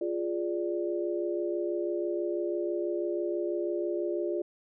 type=chord; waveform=sine; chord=D diminished; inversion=first; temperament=equal; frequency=349.2 / 415.3 / 587.3 Hz; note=F4 / Ab4 / D5; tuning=0 / 0 / 0 cents; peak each=-30 / -35 / -35 dBFS; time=0.01-4.42 s; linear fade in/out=5 ms; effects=none